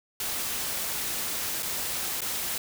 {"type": "noise with dropouts", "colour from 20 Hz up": "white", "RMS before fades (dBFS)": -31, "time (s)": [0.2, 2.58], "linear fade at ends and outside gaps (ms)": 2, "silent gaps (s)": [[1.625, 1.629], [2.207, 2.217]], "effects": []}